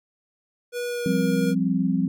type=tone with pitch glide; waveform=square; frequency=484.8 to 476.5 Hz; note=B4 to A#4; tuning=-32 to +38 cents; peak=-27 dBFS; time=0.72-1.55 s; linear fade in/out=50 ms; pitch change=-30 cents; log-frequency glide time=0.87-1.15 s
type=chord; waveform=sine; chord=F suspended second; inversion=none; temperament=equal; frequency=174.61 / 196 / 261.6 Hz; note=F3 / G3 / C4; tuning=0 / 0 / 0 cents; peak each=-24 dBFS; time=1.06-2.08 s; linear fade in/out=2 ms
effects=none

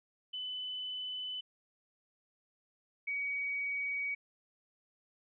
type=tone pair in turn; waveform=sine; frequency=3009 / 2259 Hz; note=F#7 / C#7; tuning=+28 / +32 cents; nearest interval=perfect fourth; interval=496 cents; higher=first; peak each=-37 / -33 dBFS; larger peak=second; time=0.33-1.41 / 3.07-4.15 s; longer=neither; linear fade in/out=10 ms; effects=none

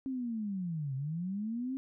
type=linear two-way sweep; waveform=sine; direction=down then up; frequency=270.6 to 129.6 to 270.6 Hz; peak=-33 dBFS; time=0.06-1.77 s; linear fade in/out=0 ms; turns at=0.95 s; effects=none

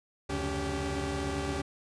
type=tone cluster; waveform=sawtooth; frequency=72.8 / 90.1 / 136.9 / 283.3 / 390.7 Hz; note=D2 / F#2 / C#3 / C#4 / G4; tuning=-15 / -45 / -21 / +38 / -6 cents; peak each=-32 / -39 / -37 / -32 / -32 dBFS; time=0.29-1.62 s; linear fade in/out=10 ms; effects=resampled to 22050 Hz

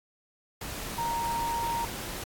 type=tone in noise; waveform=sine; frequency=931 Hz; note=A#5; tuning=2 cents flat; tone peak=-28 dBFS; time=0.98-1.85 s; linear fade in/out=5 ms; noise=pink; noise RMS=-37 dBFS; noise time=0.61-2.24 s; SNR=+6 dB; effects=AAC 64 kbps

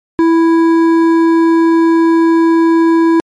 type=tone with hard clipping; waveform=sine; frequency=330 Hz; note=E4; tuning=2 cents sharp; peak=-8 dBFS; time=0.19-3.2 s; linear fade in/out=0 ms; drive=9 dB; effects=MP3 48 kbps

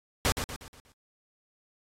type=noise with echo; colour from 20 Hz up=pink; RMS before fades=-25 dBFS; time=0.25-0.32 s; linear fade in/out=0 ms; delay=120 ms; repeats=5; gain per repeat=-7 dB; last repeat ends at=0.92 s; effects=low-pass 12000 Hz 12 dB/octave + AAC 48 kbps

